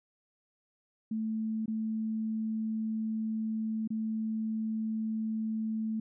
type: tone with dropouts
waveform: sine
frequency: 220 Hz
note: A3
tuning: in tune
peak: -30 dBFS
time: 1.11-6 s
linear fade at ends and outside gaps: 5 ms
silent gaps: 1.659-1.679 / 3.876-3.903 s
effects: none